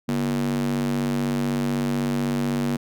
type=tone with high-pass filter; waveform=square; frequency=48 Hz; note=G1; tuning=36 cents flat; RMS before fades=-24 dBFS; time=0.08-2.77 s; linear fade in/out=10 ms; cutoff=200 Hz; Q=8; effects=none